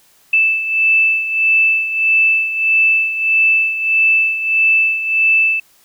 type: beating tone pair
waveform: sine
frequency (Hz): 2637 / 2638.6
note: E7 / E7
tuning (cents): 0 / +1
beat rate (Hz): 1.6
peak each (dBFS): -12 / -18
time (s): 0.33-5.6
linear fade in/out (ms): 5
effects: white hiss -52 dBFS RMS until 5.84 s